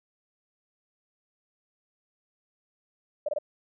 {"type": "tone bursts", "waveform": "sine", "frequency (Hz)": 595, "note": "D5", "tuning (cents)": 22, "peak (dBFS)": -25, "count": 3, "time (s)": [3.26, 3.386], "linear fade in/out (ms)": 5, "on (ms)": 26, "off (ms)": 24, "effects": []}